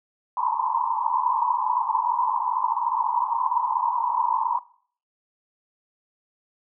white band-pass noise, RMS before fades -24 dBFS, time 0.37-4.59 s, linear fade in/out 2 ms, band 920 to 1000 Hz, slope 96 dB/octave, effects noise-tail reverb RT60 0.5 s tail -19 dB re dry

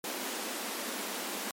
pink high-pass noise, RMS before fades -37 dBFS, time 0.04-1.51 s, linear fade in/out 2 ms, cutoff 200 Hz, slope 96 dB/octave, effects MP3 64 kbps

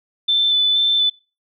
sine tone with vibrato, 3520 Hz, A7, in tune, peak -13 dBFS, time 0.28-1.1 s, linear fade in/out 10 ms, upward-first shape square, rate 2.1 Hz, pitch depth 11 cents each way, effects noise-tail reverb RT60 0.3 s tail -20 dB re dry

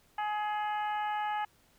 harmonic tone, 420.8 Hz, G#4, 23 cents sharp, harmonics 2 / 3 / 4 / 5 / 6 / 7, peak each -31 / -41 / -41 / -47 / -51 / -49 dBFS, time 0.18-1.45 s, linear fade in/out 5 ms, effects pink hiss -66 dBFS RMS until 1.78 s

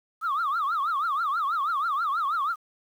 sine tone with vibrato, 1228 Hz, D#6, 23 cents flat, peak -22 dBFS, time 0.21-2.56 s, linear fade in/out 50 ms, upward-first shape triangle, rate 6.2 Hz, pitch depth 250 cents each way, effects tanh soft clip ceiling -21 dBFS + 9-bit

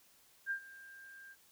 sine tone with ADSR envelope, 1594 Hz, G6, 28 cents sharp, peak -32 dBFS, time 0.46-1.36 s, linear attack 47 ms, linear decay 87 ms, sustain -19 dB, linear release 46 ms, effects white hiss -66 dBFS RMS until 1.51 s

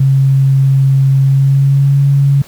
sine tone with pitch glide, 135.4 to 139.45 Hz, C#3 to C#3, -40 to +11 cents, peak -6 dBFS, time 0-2.42 s, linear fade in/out 5 ms, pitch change +51 cents, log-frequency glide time 1.21-1.98 s, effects pink hiss -39 dBFS RMS until 2.47 s

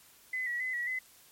sine tone with vibrato, 1975.5 Hz, B6, in tune, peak -31 dBFS, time 0.33-0.99 s, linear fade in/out 5 ms, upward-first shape square, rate 3.7 Hz, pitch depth 43 cents each way, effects white hiss -59 dBFS RMS until 1.31 s + MP3 64 kbps

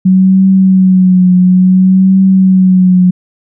sine tone with vibrato, 186.3 Hz, F#3, 12 cents sharp, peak -3 dBFS, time 0.05-3.11 s, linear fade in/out 10 ms, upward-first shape triangle, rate 0.58 Hz, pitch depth 48 cents each way, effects none

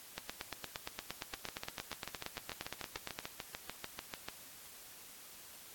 two click trains, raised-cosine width 0.2 ms, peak -22 / -23 dBFS, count 27 / 21, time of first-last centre 0.18-3.189 / 1.34-4.286 s, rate 8.64 / 6.79 Hz, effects white hiss -54 dBFS RMS until 5.74 s + AAC 64 kbps

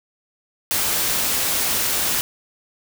white noise, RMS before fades -21 dBFS, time 0.71-2.21 s, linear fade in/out 0 ms, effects none

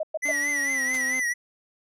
sine tone bursts, 628 Hz, D#5, 16 cents sharp, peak -24 dBFS, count 3, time 0-0.316 s, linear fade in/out 5 ms, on 32 ms, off 110 ms
square tone with vibrato, 1975.5 Hz, B6, in tune, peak -24 dBFS, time 0.22-1.34 s, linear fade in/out 20 ms, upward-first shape triangle, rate 4.5 Hz, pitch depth 93 cents each way
sawtooth tone with pitch glide, 289.4 to 259.3 Hz, D4 to C4, -25 to -15 cents, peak -32 dBFS, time 0.25-1.2 s, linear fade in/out 5 ms, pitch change -190 cents, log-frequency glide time 0.55-0.84 s
white noise with exponential decay, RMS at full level -33 dBFS, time 0.94-1.08 s, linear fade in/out 1 ms, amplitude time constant 30 ms
effects low-pass 11000 Hz 12 dB/octave

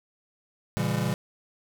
square chord, A# diminished seventh, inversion none, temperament just, 116.54 / 139.85 / 167.82 / 201.4 Hz, A#2 / C#3 / E3 / G3, 0 / +16 / +31 / +47 cents, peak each -31 dBFS, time 0.77-1.14 s, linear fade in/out 0 ms, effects 8-bit

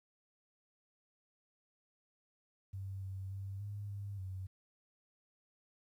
sine tone with pitch steps, 96.8 / 95.7 / 97.6 / 102.3 / 100.5 / 94.2 Hz, G2 / G2 / G2 / G#2 / G2 / F#2, -21 / -41 / -7 / -26 / +44 / +32 cents, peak -40 dBFS, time 2.73-4.47 s, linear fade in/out 10 ms, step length 290 ms, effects 12-bit

